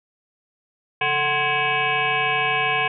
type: tone with frequency modulation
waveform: sine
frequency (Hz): 1661.2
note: G#6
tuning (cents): 0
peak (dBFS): -18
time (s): 1.01-2.88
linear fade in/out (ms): 5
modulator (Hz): 305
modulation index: 3.8
effects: none